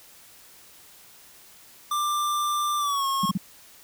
square tone with pitch glide, 1185 to 1086.6 Hz, D6 to C#6, +15 to -35 cents, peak -24 dBFS, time 1.91-3.31 s, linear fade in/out 5 ms, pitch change -150 cents, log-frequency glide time 2.78-3.06 s
sine tone bursts, 190.5 Hz, G3, 49 cents flat, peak -21 dBFS, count 3, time 3.23-3.376 s, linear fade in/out 5 ms, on 26 ms, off 34 ms
effects white hiss -51 dBFS RMS until 3.83 s

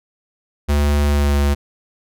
square tone with pitch glide, 72.7 to 71.33 Hz, D2 to D2, -17 to -50 cents, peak -14 dBFS, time 0.68-1.55 s, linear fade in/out 20 ms, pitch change -33 cents, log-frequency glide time 1.06-1.37 s, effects none

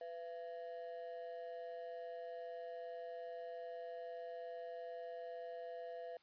triangle ring-modulated tone, 589 Hz, D5, 5 cents sharp, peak -40 dBFS, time 0.01-6.17 s, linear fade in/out 2 ms, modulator 88.8 Hz, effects white hiss -72 dBFS RMS until 6.22 s + resampled to 11025 Hz

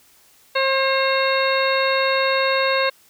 harmonic tone with a mistuned harmonic, 535 Hz, C5, 38 cents sharp, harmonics 1 / 2 / 3 / 4 / 5 / 7 / 8, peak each -20 / -23 / -25 / -26 / -27 / -28 / -29 dBFS, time 0.55-2.9 s, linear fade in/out 10 ms, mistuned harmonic 5, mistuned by +25 cents, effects white hiss -54 dBFS RMS until 3.09 s

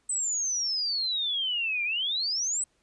sine exponential two-way sweep, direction down then up, 8190 to 2349 to 8190 Hz, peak -26 dBFS, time 0.09-2.64 s, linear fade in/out 5 ms, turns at 1.84 s, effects pink hiss -70 dBFS RMS until 2.82 s + resampled to 22050 Hz

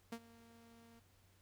sawtooth tone with ADSR envelope, 231.1 Hz, A#3, 15 cents flat, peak -37 dBFS, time 0.12-1 s, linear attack 6 ms, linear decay 60 ms, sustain -20 dB, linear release 12 ms, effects added 94 Hz sine -70 dBFS peak until 1.41 s + pink hiss -72 dBFS RMS until 1.41 s

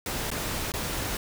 pink noise with dropouts, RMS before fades -31 dBFS, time 0.06-1.17 s, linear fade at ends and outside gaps 2 ms, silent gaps 0.304-0.314 / 0.72-0.738 s, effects none

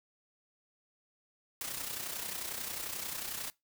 white noise with amplitude modulation, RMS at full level -37 dBFS, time 1.61-3.5 s, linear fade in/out 0 ms, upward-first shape sine, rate 31.2 Hz, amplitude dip 55%, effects noise-tail reverb RT60 0.2 s tail -22 dB re dry

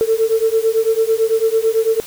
sine beating tone pair, 442.7 / 451.7 Hz, A4 / A4, +11 / +45 cents, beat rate 9 Hz, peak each -15 dBFS, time 0.01-2 s, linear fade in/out 0 ms, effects tanh soft clip ceiling -5 dBFS + white hiss -35 dBFS RMS until 2.06 s

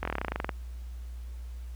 slowing click train, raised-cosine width 0.5 ms, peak -15 dBFS, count 15, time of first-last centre 0.03-0.492 s, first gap 22 ms, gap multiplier 1.06, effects added 60 Hz sine -37 dBFS peak until 1.75 s + pink hiss -60 dBFS RMS until 1.75 s

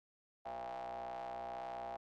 40% pulse ring-modulated tone, 61.74 Hz, B1, in tune, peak -38 dBFS, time 0.45-1.97 s, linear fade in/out 10 ms, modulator 742 Hz, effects low-pass 4000 Hz 12 dB/octave + MP3 96 kbps

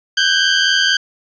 20% pulse tone pair together, 1523 / 1607.1 Hz, F#6 / G6, +50 / +43 cents, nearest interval minor second, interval 93 cents, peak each -10 dBFS, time 0.17-0.97 s, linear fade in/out 5 ms, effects resampled to 16000 Hz

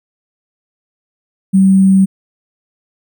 sine tone with sample-and-hold, 191.6 Hz, G3, 39 cents flat, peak -5 dBFS, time 1.53-2.06 s, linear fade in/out 20 ms, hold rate 8820 Hz, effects none

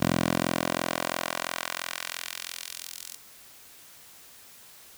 10% pulse tone with high-pass filter sweep, 42.94 Hz, F1, 29 cents flat, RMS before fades -31 dBFS, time 0-3.17 s, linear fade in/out 20 ms, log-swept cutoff 160 to 6400 Hz, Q 0.74, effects white hiss -51 dBFS RMS until 4.97 s

